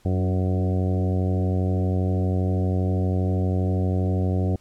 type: harmonic tone with a mistuned harmonic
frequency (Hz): 92.5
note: F#2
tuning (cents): 0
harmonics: 1 / 2 / 3 / 4 / 5 / 6 / 7 / 8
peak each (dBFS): -21 / -27 / -31 / -33 / -35 / -37 / -38 / -39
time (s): 0.05-4.56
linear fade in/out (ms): 5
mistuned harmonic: 3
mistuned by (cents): +16
effects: pink hiss -59 dBFS RMS until 4.6 s + low-pass 12000 Hz 12 dB/octave